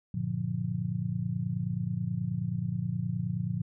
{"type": "chord", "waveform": "sine", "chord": "G minor seventh", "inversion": "none", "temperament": "just", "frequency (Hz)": [98, 117.6, 147, 176.4], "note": ["G2", "Bb2", "D3", "F3"], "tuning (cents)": [0, 16, 2, 18], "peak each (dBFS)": [-39, -33, -35, -33], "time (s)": [0.14, 3.62], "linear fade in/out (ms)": 5, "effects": []}